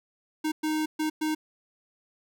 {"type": "tone bursts at uneven times", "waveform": "square", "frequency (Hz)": 310, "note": "D#4", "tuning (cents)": -6, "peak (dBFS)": -26, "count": 4, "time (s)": [[0.44, 0.52], [0.63, 0.86], [0.99, 1.1], [1.21, 1.35]], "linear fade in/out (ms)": 10, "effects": []}